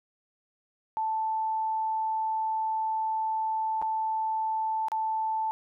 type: tone with dropouts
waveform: sine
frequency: 880 Hz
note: A5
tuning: in tune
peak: -26 dBFS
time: 0.97-5.51 s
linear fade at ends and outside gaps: 0 ms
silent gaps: 3.816-3.824 / 4.884-4.918 s
effects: none